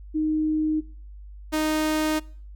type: tone pair in turn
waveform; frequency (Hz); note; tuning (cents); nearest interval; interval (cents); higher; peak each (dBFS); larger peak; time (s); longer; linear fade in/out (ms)
sine / sawtooth; 310 / 310; D#4 / D#4; -6 / -6; unison; 0; neither; -21 / -18; second; 0.14-0.81 / 1.52-2.2; second; 20
effects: noise-tail reverb RT60 0.5 s tail -24 dB re dry + added 50 Hz sine -39 dBFS peak until 2.55 s